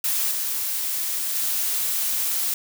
blue noise with level steps, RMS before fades -23 / -26 / -24 dBFS, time 0.04-2.54 s, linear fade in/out 2 ms, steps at 0.31 / 1.35 s, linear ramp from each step 5 ms, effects none

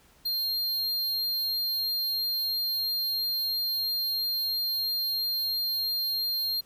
square tone, 4201 Hz, C8, 6 cents sharp, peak -27 dBFS, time 0.25-6.61 s, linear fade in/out 10 ms, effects pink hiss -60 dBFS RMS until 6.65 s

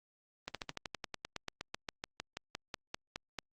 slowing click train, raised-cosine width 0.2 ms, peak -21 dBFS, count 23, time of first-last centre 0.48-3.387 s, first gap 67 ms, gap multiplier 1.06, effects Opus 32 kbps

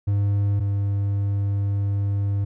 triangle tone pair in turn, 101 / 100.24 Hz, G#2 / G2, -48 / +39 cents, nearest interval unison, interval 13 cents, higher first, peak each -16 / -18 dBFS, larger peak first, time 0.07-0.6 / 0.6-2.45 s, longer second, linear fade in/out 10 ms, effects none

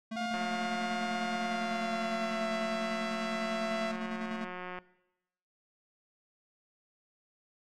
square tone with tremolo, 222.5 Hz, A3, 20 cents sharp, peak -36 dBFS, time 0.11-4.45 s, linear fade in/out 10 ms, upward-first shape square, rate 10 Hz, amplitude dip 50%
sawtooth tone with pitch glide, 708 to 668.3 Hz, F5 to E5, +23 to +24 cents, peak -30 dBFS, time 0.16-3.92 s, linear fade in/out 10 ms, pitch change -99 cents, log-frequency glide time 1.33-2.45 s
click train, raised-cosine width 0.5 ms, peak -26 dBFS, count 806, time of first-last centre 0.34-4.788 s, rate 181 Hz
effects noise-tail reverb RT60 0.9 s tail -19 dB re dry + low-pass 5000 Hz 12 dB/octave

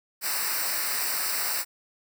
white noise with comb filter, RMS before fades -28 dBFS, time 0.21-1.65 s, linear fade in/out 50 ms, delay 0.3 ms, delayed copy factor -0.9, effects none

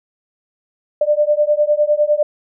sine beating tone pair, 591 / 600.9 Hz, D5 / D5, +11 / +40 cents, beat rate 9.9 Hz, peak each -15 dBFS, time 1.01-2.23 s, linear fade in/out 5 ms, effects none

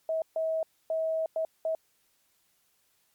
sine tone bursts at uneven times, 643 Hz, E5, 43 cents flat, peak -26 dBFS, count 5, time 0.09-0.22 / 0.36-0.63 / 0.9-1.26 / 1.36-1.45 / 1.65-1.75 s, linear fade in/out 2 ms, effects white hiss -70 dBFS RMS until 3.14 s + MP3 96 kbps

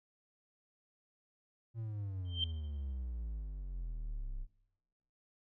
triangle exponential sweep, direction down, 116.1 to 31.24 Hz, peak -36 dBFS, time 1.74-4.47 s, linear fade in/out 50 ms
sine tone with exponential growth, 3136 Hz, G7, in tune, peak -28 dBFS, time 2.25-2.44 s, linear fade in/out 2 ms, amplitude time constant 41 ms
effects noise-tail reverb RT60 0.9 s tail -17 dB re dry

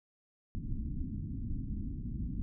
pink low-pass noise, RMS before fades -37 dBFS, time 0.55-2.42 s, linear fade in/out 0 ms, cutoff 280 Hz, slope 48 dB/octave, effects none

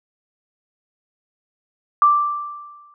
sine tone with exponential decay, 1174.7 Hz, D6, in tune, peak -8 dBFS, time 2.02-2.94 s, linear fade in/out 1 ms, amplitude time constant 200 ms, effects none

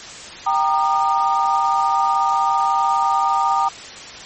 sine chord, Eb major, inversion first, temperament equal with one note detuned, 784 / 932.3 / 1216.8 Hz, G5 / Bb5 / Eb6, 0 / 0 / -39 cents, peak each -19 dBFS, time 0.46-3.69 s, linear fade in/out 10 ms, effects white hiss -35 dBFS RMS until 4.25 s + MP3 32 kbps

